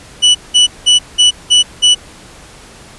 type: tone bursts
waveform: 40% pulse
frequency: 2960 Hz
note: F#7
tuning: in tune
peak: -4 dBFS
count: 6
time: 0.22-1.95 s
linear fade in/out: 20 ms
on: 130 ms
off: 190 ms
effects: pink hiss -37 dBFS RMS until 2.98 s + resampled to 24000 Hz